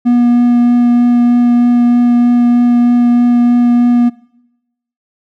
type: tone with vibrato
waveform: triangle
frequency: 241.2 Hz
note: B3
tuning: 41 cents flat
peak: -4 dBFS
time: 0.05-4.1 s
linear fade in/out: 20 ms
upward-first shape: triangle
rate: 3.2 Hz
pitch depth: 9 cents each way
effects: noise-tail reverb RT60 0.9 s tail -22 dB re dry